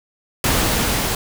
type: noise with level ramp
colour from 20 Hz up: pink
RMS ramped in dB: -17 to -21 dBFS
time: 0.44-1.15 s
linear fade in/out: 2 ms
effects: none